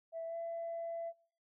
sine tone with pitch glide, 659.3 to 670.4 Hz, E5 to E5, 0 to +29 cents, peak -37 dBFS, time 0.12-1.13 s, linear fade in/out 50 ms, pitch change +29 cents, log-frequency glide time 0.26-0.36 s, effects noise-tail reverb RT60 0.5 s tail -24 dB re dry + tanh soft clip ceiling -34 dBFS

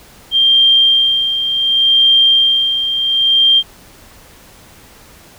sine tone with tremolo, 3181 Hz, G7, 25 cents sharp, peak -6 dBFS, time 0.31-3.63 s, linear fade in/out 50 ms, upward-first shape sine, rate 0.68 Hz, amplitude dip 60%, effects pink hiss -42 dBFS RMS until 5.38 s

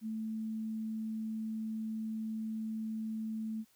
sine tone, 220 Hz, A3, in tune, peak -35 dBFS, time 0.01-3.65 s, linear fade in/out 50 ms, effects white hiss -69 dBFS RMS until 3.75 s

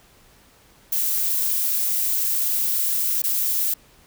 violet noise with dropouts, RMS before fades -22 dBFS, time 0.92-3.74 s, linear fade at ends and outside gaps 5 ms, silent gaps 3.219-3.238 s, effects pink hiss -54 dBFS RMS until 4.06 s

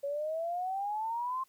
sine exponential sweep, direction up, 554.4 to 1064 Hz, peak -31 dBFS, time 0.03-1.44 s, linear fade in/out 10 ms, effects white hiss -68 dBFS RMS until 1.48 s + MP3 96 kbps

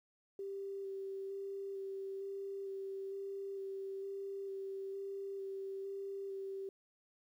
sine tone with vibrato, 391.2 Hz, G4, 4 cents flat, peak -40 dBFS, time 0.39-6.69 s, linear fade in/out 2 ms, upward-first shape square, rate 1.1 Hz, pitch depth 10 cents each way, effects 12-bit

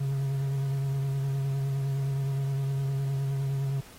triangle tone with vibrato, 136.8 Hz, C#3, 23 cents flat, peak -24 dBFS, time 0-3.81 s, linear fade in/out 10 ms, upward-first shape triangle, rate 9.7 Hz, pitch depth 29 cents each way, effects pink hiss -51 dBFS RMS until 3.98 s + AAC 48 kbps

